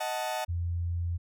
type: chord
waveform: 40% pulse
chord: D# diminished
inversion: none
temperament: equal with one note detuned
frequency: 626.2 / 740 / 880 Hz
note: D#5 / F#5 / A5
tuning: +11 / 0 / 0 cents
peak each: -34 dBFS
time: 0-0.45 s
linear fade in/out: 10 ms
type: tone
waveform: sine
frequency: 86 Hz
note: F2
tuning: 26 cents flat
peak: -28 dBFS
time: 0.48-1.18 s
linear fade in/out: 20 ms
effects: none